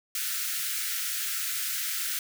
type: high-pass noise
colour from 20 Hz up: white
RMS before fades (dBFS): -31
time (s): 0.15-2.19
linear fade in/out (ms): 2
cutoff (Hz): 1300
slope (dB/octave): 96
effects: none